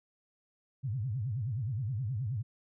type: tone with vibrato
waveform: sine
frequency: 117.4 Hz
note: A#2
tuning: 13 cents sharp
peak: -31 dBFS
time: 0.83-2.43 s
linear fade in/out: 20 ms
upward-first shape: sine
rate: 9.5 Hz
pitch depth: 290 cents each way
effects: none